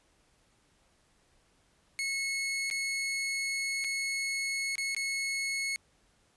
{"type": "tone with dropouts", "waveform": "sawtooth", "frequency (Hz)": 2187, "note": "C#7", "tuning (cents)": -24, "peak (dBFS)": -27, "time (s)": [1.99, 5.76], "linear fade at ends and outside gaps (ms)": 0, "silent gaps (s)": [[2.701, 2.711], [3.841, 3.845], [4.755, 4.781], [4.948, 4.965]], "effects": ["pink hiss -68 dBFS RMS until 6.36 s", "resampled to 24000 Hz"]}